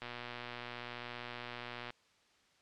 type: click train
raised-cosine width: 0.3 ms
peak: -27 dBFS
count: 229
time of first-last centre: 0.02-1.904 s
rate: 121 Hz
effects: white hiss -69 dBFS RMS until 2.61 s + low-pass 5000 Hz 12 dB/octave